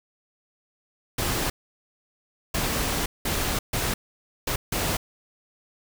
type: noise bursts at uneven times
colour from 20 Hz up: pink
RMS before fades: -26 dBFS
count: 6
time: 1.18-1.5 / 2.54-3.06 / 3.25-3.59 / 3.73-3.94 / 4.47-4.56 / 4.72-4.97 s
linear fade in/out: 5 ms
effects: none